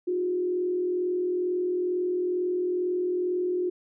sine tone with frequency modulation, 360 Hz, F#4, 47 cents flat, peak -24 dBFS, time 0.07-3.7 s, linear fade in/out 10 ms, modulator 42.2 Hz, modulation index 0.43, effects none

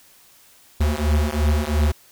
square beating tone pair, 73.42 / 76.32 Hz, D2 / D#2, 0 / -33 cents, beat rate 2.9 Hz, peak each -21 dBFS, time 0.8-1.92 s, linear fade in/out 10 ms, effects white hiss -52 dBFS RMS until 2.11 s

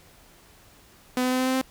sawtooth tone with pitch steps, 251.9 / 253.8 / 255.7 / 257.6 / 259.6 / 261.5 Hz, B3 / B3 / C4 / C4 / C4 / C4, +34 / +47 / -40 / -27 / -13 / -1 cents, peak -18 dBFS, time 1.17-1.614 s, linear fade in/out 2 ms, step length 74 ms, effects pink hiss -54 dBFS RMS until 1.7 s

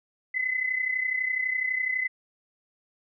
sine tone pair together, 2021 / 2053 Hz, B6 / C7, +39 / -33 cents, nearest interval unison, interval 28 cents, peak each -26 / -31 dBFS, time 0.34-2.08 s, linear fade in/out 10 ms, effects none

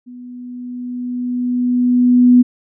sine tone with level ramp, 246.9 Hz, B3, in tune, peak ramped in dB -32 to -4 dBFS, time 0.06-2.43 s, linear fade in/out 20 ms, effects none

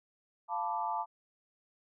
sine chord, B half-diminished seventh, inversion second, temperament equal, 698.5 / 880 / 987.8 / 1174.7 Hz, F5 / A5 / B5 / D6, 0 / 0 / 0 / 0 cents, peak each -39 / -34 / -39 / -39 dBFS, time 0.48-1.06 s, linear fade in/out 50 ms, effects none

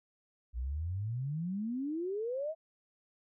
sine exponential sweep, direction up, 56.7 to 659.3 Hz, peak -33 dBFS, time 0.53-2.55 s, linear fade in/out 50 ms, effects none

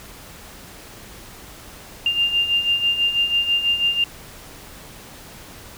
sine beating tone pair, 2794 / 2800.1 Hz, F7 / F7, 0 / +4 cents, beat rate 6.1 Hz, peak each -24 / -18 dBFS, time 2.06-4.04 s, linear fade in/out 2 ms, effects pink hiss -41 dBFS RMS until 5.77 s

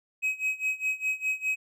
triangle tone with tremolo, 2541 Hz, D#7, 36 cents sharp, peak -22 dBFS, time 0.22-1.56 s, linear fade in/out 20 ms, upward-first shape sine, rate 4.9 Hz, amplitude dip 90%, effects none

